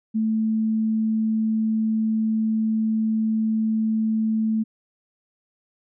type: tone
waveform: sine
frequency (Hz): 220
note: A3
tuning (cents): 0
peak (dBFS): -19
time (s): 0.14-4.64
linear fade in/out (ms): 20
effects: none